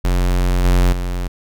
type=tone with level steps; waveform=square; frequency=44.82 Hz; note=F1; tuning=46 cents sharp; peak=-14 / -11 / -20 dBFS; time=0.04-1.28 s; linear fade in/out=10 ms; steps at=0.64 / 0.92 s; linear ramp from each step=10 ms; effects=none